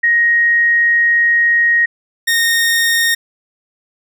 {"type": "tone pair in turn", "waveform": ["sine", "sawtooth"], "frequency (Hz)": [1877, 1848], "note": ["A#6", "A#6"], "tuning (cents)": [11, -16], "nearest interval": "unison", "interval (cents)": 27, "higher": "first", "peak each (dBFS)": [-9, -8], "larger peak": "second", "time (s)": [[0.03, 1.86], [2.27, 3.15]], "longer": "first", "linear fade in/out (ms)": 10, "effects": []}